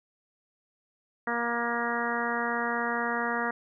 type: harmonic tone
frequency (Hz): 236.2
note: A#3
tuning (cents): +23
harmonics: 1 / 2 / 3 / 4 / 5 / 6 / 7 / 8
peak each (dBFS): -35 / -35 / -35 / -35 / -35 / -35 / -35 / -35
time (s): 1.27-3.51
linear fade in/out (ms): 5
effects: none